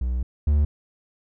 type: tone pair in turn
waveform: triangle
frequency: 61.74 / 73.6 Hz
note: B1 / D2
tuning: 0 / +4 cents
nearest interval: minor third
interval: 304 cents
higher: second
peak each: -20 / -14 dBFS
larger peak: second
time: 0.01-0.23 / 0.47-0.65 s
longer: first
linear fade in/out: 5 ms
effects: none